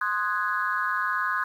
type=chord; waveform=sine; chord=Ab dominant seventh; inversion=first; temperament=equal; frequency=1046.5 / 1244.5 / 1480 / 1661.2 Hz; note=C6 / Eb6 / Gb6 / Ab6; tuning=0 / 0 / 0 / 0 cents; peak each=-29 dBFS; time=0.01-1.44 s; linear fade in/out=5 ms; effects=tanh soft clip ceiling -14 dBFS + 9-bit